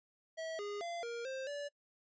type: tone with pitch steps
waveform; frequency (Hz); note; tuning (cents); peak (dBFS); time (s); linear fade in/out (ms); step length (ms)
square; 647 / 410.4 / 686 / 469.5 / 528 / 577; E5 / G#4 / F5 / A#4 / C5 / D5; -32 / -21 / -31 / +12 / +16 / -31; -40; 0.37-1.69; 20; 220
effects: noise-tail reverb RT60 0.1 s tail -24 dB re dry + resampled to 16000 Hz